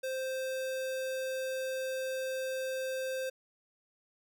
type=tone; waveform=square; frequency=523 Hz; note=C5; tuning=1 cent flat; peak=-34 dBFS; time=0.03-3.3 s; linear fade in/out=10 ms; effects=none